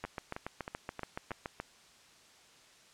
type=two click trains; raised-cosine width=0.5 ms; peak=-24 / -22 dBFS; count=5 / 12; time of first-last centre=0.05-1.308 / 0.04-1.6 s; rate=3.18 / 7.05 Hz; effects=white hiss -60 dBFS RMS until 2.93 s + low-pass 7000 Hz 12 dB/octave